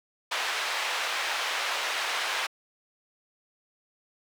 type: band-pass noise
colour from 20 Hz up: white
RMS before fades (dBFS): -30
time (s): 0.31-2.47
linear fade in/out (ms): 10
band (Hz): 610 to 3000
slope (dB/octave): 12
effects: high-pass 400 Hz 12 dB/octave